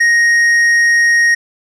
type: tone with tanh clipping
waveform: sine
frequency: 1871 Hz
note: A#6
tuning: 6 cents sharp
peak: -9 dBFS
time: 0-1.35 s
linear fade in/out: 10 ms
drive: 7 dB
effects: none